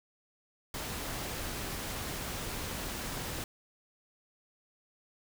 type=noise; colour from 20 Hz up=pink; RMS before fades=-38 dBFS; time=0.74-3.44 s; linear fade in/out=2 ms; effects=none